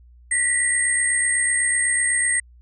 sine tone cluster, 1894 / 1962 / 8540 Hz, A#6 / B6 / C9, +27 / -12 / +34 cents, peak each -27 / -22 / -20 dBFS, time 0.31-2.4 s, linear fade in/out 5 ms, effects added 60 Hz sine -46 dBFS peak until 2.61 s

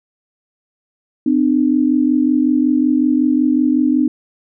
sine tone pair together, 255.6 / 301 Hz, C4 / D4, -40 / +43 cents, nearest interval minor third, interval 283 cents, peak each -14 dBFS, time 1.26-4.08 s, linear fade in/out 5 ms, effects none

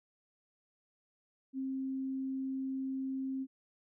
sine tone, 265.7 Hz, C4, 27 cents sharp, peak -34 dBFS, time 1.53-3.47 s, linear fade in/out 50 ms, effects none

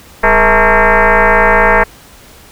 sine tone with frequency modulation, 477.9 Hz, A#4, 43 cents sharp, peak -5 dBFS, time 0.23-1.84 s, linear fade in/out 10 ms, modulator 225 Hz, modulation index 6.9, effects pink hiss -39 dBFS RMS until 2.51 s

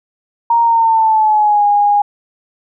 sine tone with pitch glide, 932.3 to 821 Hz, A#5 to G#5, 0 to -20 cents, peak -8 dBFS, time 0.5-2.02 s, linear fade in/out 5 ms, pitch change -220 cents, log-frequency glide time 0.63-1.65 s, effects none

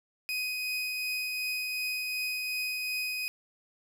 30% pulse tone with tremolo, 2504 Hz, D#7, 10 cents sharp, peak -27 dBFS, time 0.29-3.28 s, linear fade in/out 0 ms, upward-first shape triangle, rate 2.7 Hz, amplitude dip 25%, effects none

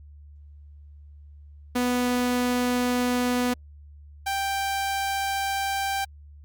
sawtooth tone pair in turn, 246.9 / 785.6 Hz, B3 / G5, 0 / +4 cents, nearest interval octave + minor sixth, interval 2004 cents, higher second, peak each -18 / -21 dBFS, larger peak first, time 1.75-3.54 / 4.26-6.05 s, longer neither, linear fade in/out 10 ms, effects added 73 Hz sine -44 dBFS peak until 6.44 s + Opus 48 kbps

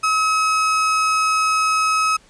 35% pulse tone, 1280 Hz, D#6, 49 cents sharp, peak -14 dBFS, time 0.03-2.17 s, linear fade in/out 10 ms, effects pink hiss -52 dBFS RMS until 2.29 s + resampled to 22050 Hz

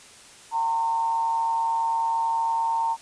sine tone with amplitude modulation, 913 Hz, A#5, 36 cents flat, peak -19 dBFS, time 0.51-2.97 s, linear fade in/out 50 ms, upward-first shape sine, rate 149 Hz, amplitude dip 50%, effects white hiss -48 dBFS RMS until 3.01 s + resampled to 22050 Hz

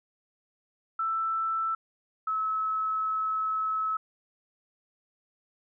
sine tone pair in turn, 1326 / 1295 Hz, E6 / E6, +10 / -31 cents, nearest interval unison, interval 41 cents, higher first, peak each -26 dBFS, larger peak neither, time 0.99-1.75 / 2.27-3.97 s, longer second, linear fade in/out 5 ms, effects none

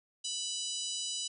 harmonic tone, 987.8 Hz, B5, in tune, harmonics 3 / 4 / 5 / 6 / 7 / 8 / 9, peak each -40 / -41 / -42 / -43 / -43 / -44 / -45 dBFS, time 0.24-1.28 s, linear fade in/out 10 ms, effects none

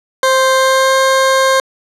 20% pulse tone with pitch glide, 525 to 530.5 Hz, C5 to C5, +6 to +24 cents, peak -4 dBFS, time 0.23-1.6 s, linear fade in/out 2 ms, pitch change +18 cents, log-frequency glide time 0.53-0.95 s, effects low-pass 10000 Hz 12 dB/octave

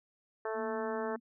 harmonic tone, 220 Hz, A3, in tune, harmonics 2 / 3 / 4 / 5 / 6 / 7 / 8, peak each -36 / -40 / -42 / -44 / -46 / -47 / -48 dBFS, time 0.45-1.16 s, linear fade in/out 2 ms
sine tone, 231.2 Hz, A#3, 14 cents flat, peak -40 dBFS, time 0.54-1.2 s, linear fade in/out 50 ms
effects none

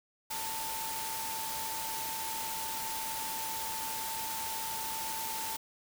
sine tone in noise, 891 Hz, A5, 22 cents sharp, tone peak -39 dBFS, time 0.3-5.57 s, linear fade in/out 10 ms, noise white, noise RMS -38 dBFS, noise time 0.3-5.57 s, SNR -4 dB, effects none

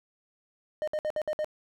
triangle tone bursts, 612 Hz, D#5, 29 cents flat, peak -25 dBFS, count 6, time 0.82-1.445 s, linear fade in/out 0 ms, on 55 ms, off 59 ms, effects none

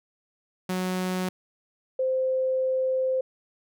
sawtooth / sine tone pair in turn, 184.2 / 520.1 Hz, F#3 / C5, -7 / -10 cents, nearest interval octave + tritone, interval 1797 cents, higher second, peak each -22 dBFS, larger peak neither, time 0.69-1.29 / 1.99-3.21 s, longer second, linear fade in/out 5 ms, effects none

